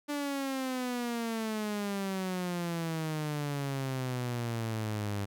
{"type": "exponential sweep", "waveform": "sawtooth", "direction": "down", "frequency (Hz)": [293.7, 99.7], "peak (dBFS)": -28, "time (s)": [0.08, 5.26], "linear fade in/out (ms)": 20, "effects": []}